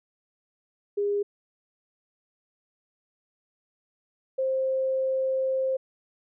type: tone pair in turn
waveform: sine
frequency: 407.4 / 526.9 Hz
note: G#4 / C5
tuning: -33 / +12 cents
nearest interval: major third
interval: 445 cents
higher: second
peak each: -23 dBFS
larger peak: neither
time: 0.97-1.23 / 4.38-5.77 s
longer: second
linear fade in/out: 10 ms
effects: none